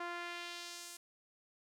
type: tone with band-pass filter sweep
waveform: sawtooth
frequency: 347.2 Hz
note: F4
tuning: 10 cents flat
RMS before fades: -45 dBFS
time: 0-0.97 s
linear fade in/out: 5 ms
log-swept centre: 1200 to 9200 Hz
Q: 1.1
effects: none